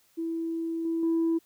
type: tone with level steps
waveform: sine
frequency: 329.6 Hz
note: E4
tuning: in tune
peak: -28 / -25 / -21 dBFS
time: 0.17-1.39 s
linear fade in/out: 20 ms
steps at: 0.85 / 1.03 s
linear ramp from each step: 2 ms
effects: tanh soft clip ceiling -20 dBFS + white hiss -65 dBFS RMS until 1.45 s